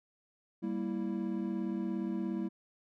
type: chord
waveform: triangle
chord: E diminished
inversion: first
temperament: equal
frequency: 196 / 233.1 / 329.6 Hz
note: G3 / Bb3 / E4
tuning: 0 / 0 / 0 cents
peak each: -34 / -36 / -35 dBFS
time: 0.62-2.49 s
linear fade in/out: 20 ms
effects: none

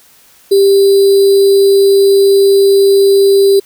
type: tone with sample-and-hold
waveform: sine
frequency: 394.4 Hz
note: G4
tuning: 11 cents sharp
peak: -4 dBFS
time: 0.51-3.6 s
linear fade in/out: 10 ms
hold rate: 4410 Hz
effects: white hiss -45 dBFS RMS until 3.65 s

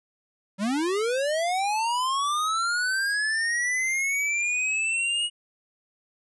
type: linear sweep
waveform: square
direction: up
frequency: 184.6 to 2900 Hz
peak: -24 dBFS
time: 0.58-5.3 s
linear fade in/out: 50 ms
effects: resampled to 24000 Hz

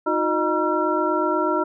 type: tone cluster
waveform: sine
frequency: 313.6 / 361.8 / 613 / 952 / 1356 Hz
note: D#4 / F#4 / D#5 / A#5 / E6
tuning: +14 / -39 / -26 / +36 / +49 cents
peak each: -25 dBFS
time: 0.06-1.64 s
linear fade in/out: 10 ms
effects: none

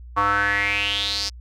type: tone with band-pass filter sweep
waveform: square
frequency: 101.2 Hz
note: G#2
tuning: 44 cents flat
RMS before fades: -22 dBFS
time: 0.16-1.3 s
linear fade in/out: 20 ms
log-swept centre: 1100 to 5200 Hz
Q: 6.2
effects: added 60 Hz sine -37 dBFS peak until 1.4 s

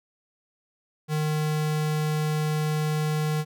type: tone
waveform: square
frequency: 153.2 Hz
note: D#3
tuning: 27 cents flat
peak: -24 dBFS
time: 1.08-3.45 s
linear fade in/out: 50 ms
effects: none

